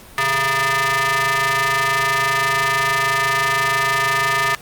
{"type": "ring-modulated tone", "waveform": "sawtooth", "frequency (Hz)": 275.1, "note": "C#4", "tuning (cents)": -13, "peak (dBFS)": -9, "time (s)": [0.18, 4.55], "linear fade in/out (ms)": 2, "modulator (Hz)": 1500, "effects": ["pink hiss -42 dBFS RMS until 4.61 s", "Opus 48 kbps"]}